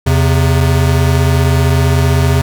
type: tone pair together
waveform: square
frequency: 83.21 / 133.5 Hz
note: E2 / C3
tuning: +17 / +35 cents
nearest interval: minor sixth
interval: 818 cents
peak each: -12 dBFS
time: 0.06-2.42 s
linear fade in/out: 10 ms
effects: none